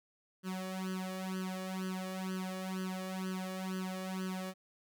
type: tone with flanger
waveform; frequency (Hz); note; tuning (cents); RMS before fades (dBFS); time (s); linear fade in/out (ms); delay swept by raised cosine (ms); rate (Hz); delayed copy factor
sawtooth; 187.2; F#3; +20; -39; 0.43-4.54; 50; 0.65 to 1.75; 2.1; +1
effects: none